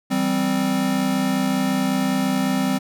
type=tone cluster; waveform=square; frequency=166 / 195.1 / 260.5 Hz; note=E3 / G3 / C4; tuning=+12 / -8 / -7 cents; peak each=-31 / -23 / -22 dBFS; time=0.1-2.79 s; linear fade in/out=20 ms; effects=none